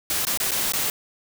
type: noise with dropouts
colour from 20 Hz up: white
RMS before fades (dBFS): -24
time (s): 0.1-0.9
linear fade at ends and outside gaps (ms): 1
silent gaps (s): 0.251-0.269 / 0.374-0.401 / 0.509-0.516 / 0.721-0.735
effects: none